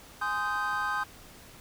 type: chord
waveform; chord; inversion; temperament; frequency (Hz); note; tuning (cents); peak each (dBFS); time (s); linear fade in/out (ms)
triangle; Ab major seventh; none; just; 830.6 / 1038.3 / 1245.9 / 1557.4; Ab5 / C6 / Eb6 / G6; 0 / -14 / +2 / -12; -34 / -33 / -31 / -30; 0.21-1.04; 10
effects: pink hiss -51 dBFS RMS until 1.6 s